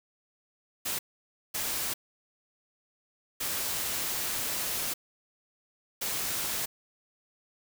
white noise bursts at uneven times, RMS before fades -32 dBFS, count 4, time 0.85-0.99 / 1.54-1.94 / 3.4-4.94 / 6.01-6.66 s, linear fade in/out 10 ms, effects none

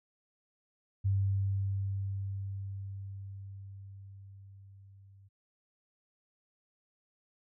sine tone with level ramp, 98 Hz, G2, in tune, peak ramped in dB -25 to -55 dBFS, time 1.04-5.29 s, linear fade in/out 20 ms, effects none

